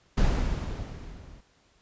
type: noise with level ramp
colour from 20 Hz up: brown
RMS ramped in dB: -21 to -49 dBFS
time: 0.17-1.41 s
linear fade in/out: 10 ms
effects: pink hiss -64 dBFS RMS until 1.81 s + resampled to 16000 Hz